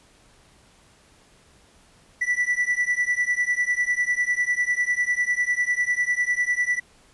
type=beating tone pair; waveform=triangle; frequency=1961 / 1971 Hz; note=B6 / B6; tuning=-13 / -4 cents; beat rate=10 Hz; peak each=-22 dBFS; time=2.21-6.8 s; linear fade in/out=10 ms; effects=pink hiss -56 dBFS RMS until 7.13 s + resampled to 24000 Hz